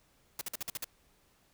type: noise bursts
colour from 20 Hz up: white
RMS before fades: -37 dBFS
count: 7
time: 0.39-0.844 s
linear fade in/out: 2 ms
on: 22 ms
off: 50 ms
effects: pink hiss -68 dBFS RMS until 1.53 s